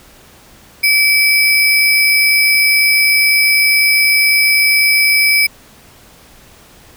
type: tone with sample-and-hold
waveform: sine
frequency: 2304 Hz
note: D7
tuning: 34 cents flat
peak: -8 dBFS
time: 0.83-5.47 s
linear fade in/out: 10 ms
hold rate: 7350 Hz
effects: pink hiss -43 dBFS RMS until 6.96 s